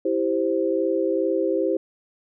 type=chord; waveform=sine; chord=C major; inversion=first; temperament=equal; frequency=329.6 / 392 / 523.3 Hz; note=E4 / G4 / C5; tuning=0 / 0 / 0 cents; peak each=-24 dBFS; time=0.05-1.77 s; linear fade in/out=5 ms; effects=none